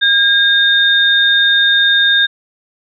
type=tone pair together; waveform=sine; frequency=1619 / 3659 Hz; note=G#6 / A#7; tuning=-45 / -33 cents; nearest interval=octave + major second; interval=1412 cents; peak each=-11 dBFS; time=0.01-2.27 s; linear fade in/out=20 ms; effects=none